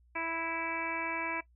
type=harmonic tone; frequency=329.6 Hz; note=E4; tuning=in tune; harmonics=1 / 2 / 3 / 4 / 5 / 6 / 7 / 8; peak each=-42 / -42 / -39 / -46 / -42 / -45 / -37 / -46 dBFS; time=0.15-1.41 s; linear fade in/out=10 ms; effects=noise-tail reverb RT60 0.1 s tail -17 dB re dry + added 60 Hz sine -61 dBFS peak until 1.55 s